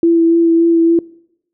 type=tone with vibrato; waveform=sine; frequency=333.6 Hz; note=E4; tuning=21 cents sharp; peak=-7 dBFS; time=0.03-0.99 s; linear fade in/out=2 ms; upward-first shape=sine; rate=3.5 Hz; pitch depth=14 cents each way; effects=noise-tail reverb RT60 0.8 s tail -23 dB re dry